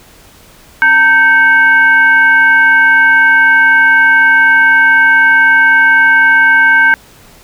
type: tone with frequency modulation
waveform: sine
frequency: 1558 Hz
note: G6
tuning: 11 cents flat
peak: -4 dBFS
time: 0.82-6.94 s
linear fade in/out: 0 ms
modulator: 646 Hz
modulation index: 0.61
effects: pink hiss -41 dBFS RMS until 7.43 s

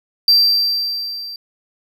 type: tone with level ramp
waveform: triangle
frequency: 4699 Hz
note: D8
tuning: in tune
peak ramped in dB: -6 to -27 dBFS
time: 0.28-1.36 s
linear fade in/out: 2 ms
effects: none

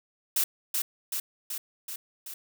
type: noise with echo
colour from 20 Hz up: blue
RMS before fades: -25 dBFS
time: 0.36-0.44 s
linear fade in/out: 5 ms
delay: 380 ms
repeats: 5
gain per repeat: -3 dB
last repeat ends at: 2.34 s
effects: none

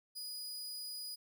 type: tone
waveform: sawtooth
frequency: 4935 Hz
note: D#8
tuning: 15 cents flat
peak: -39 dBFS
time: 0.15-1.16 s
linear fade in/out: 20 ms
effects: none

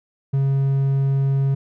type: tone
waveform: triangle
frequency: 136.8 Hz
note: C#3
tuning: 23 cents flat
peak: -14 dBFS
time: 0.33-1.55 s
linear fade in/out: 10 ms
effects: none

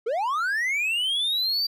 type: linear sweep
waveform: triangle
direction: up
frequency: 415.3 to 4699 Hz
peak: -21 dBFS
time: 0.06-1.67 s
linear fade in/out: 10 ms
effects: none

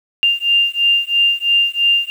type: beating tone pair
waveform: sine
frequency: 2794 / 2797 Hz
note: F7 / F7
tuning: 0 / +2 cents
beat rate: 3 Hz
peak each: -15 dBFS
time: 0.23-2.1 s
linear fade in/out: 0 ms
effects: 7-bit

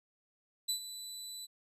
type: tone with ADSR envelope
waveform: 25% pulse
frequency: 3982 Hz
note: B7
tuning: 14 cents sharp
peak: -26 dBFS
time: 0.68-1.47 s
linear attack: 15 ms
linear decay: 95 ms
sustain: -13 dB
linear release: 27 ms
effects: resampled to 32000 Hz

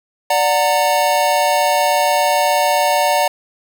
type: chord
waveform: square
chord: D augmented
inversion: none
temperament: just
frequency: 587.3 / 734.2 / 917.7 Hz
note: D5 / F#5 / A#5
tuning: 0 / -14 / -27 cents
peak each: -18 dBFS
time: 0.3-3.28 s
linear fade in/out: 5 ms
effects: none

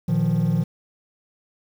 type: chord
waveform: triangle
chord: Bb suspended fourth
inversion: none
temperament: just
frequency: 116.54 / 155.39 / 174.81 Hz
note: Bb2 / Eb3 / F3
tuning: 0 / -2 / +2 cents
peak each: -22 / -19 / -19 dBFS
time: 0.08-0.64 s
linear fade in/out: 10 ms
effects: tanh soft clip ceiling -10 dBFS + 8-bit

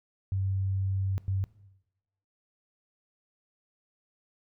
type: tone bursts at uneven times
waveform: sine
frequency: 96.3 Hz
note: G2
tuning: 30 cents flat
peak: -26 dBFS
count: 2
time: 0.32-1.18 / 1.28-1.44 s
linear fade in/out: 0 ms
effects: noise-tail reverb RT60 0.9 s tail -18 dB re dry

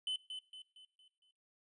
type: tone with echo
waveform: triangle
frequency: 3032 Hz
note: F#7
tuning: 42 cents sharp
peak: -33 dBFS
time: 0.07-0.16 s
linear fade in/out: 2 ms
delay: 230 ms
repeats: 5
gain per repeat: -7 dB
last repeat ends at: 1.31 s
effects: noise-tail reverb RT60 0.5 s tail -20 dB re dry + resampled to 24000 Hz

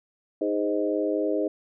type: harmonic tone with a mistuned harmonic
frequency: 103.9 Hz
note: G#2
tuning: 1 cent sharp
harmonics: 3 / 4 / 5 / 6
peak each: -27 / -28 / -29 / -30 dBFS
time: 0.41-1.48 s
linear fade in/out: 5 ms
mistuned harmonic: 4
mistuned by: -23 cents
effects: none

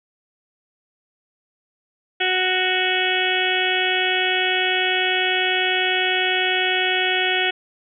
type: harmonic tone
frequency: 370 Hz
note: F#4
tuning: in tune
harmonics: 1 / 2 / 4 / 5 / 6 / 7 / 8 / 9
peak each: -26 / -26 / -26 / -26 / -26 / -26 / -26 / -26 dBFS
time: 2.2-7.51 s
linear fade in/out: 10 ms
effects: none

